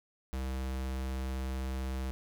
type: tone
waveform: square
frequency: 65.41 Hz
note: C2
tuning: in tune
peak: -34 dBFS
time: 0.33-2.11 s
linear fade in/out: 0 ms
effects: none